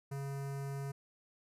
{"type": "tone with notch filter", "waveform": "square", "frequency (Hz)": 138.59, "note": "C#3", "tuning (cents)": 0, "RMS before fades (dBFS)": -40, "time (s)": [0.11, 0.92], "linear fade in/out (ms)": 10, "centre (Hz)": 3400, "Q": 0.84, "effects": ["resampled to 32000 Hz"]}